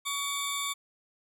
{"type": "tone pair together", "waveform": "20% pulse", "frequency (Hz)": [1131, 3591], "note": ["C#6", "A7"], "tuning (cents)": [34, 35], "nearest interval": "octave + minor sixth", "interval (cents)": 2001, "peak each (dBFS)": -28, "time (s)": [0.05, 0.74], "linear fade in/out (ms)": 20, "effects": []}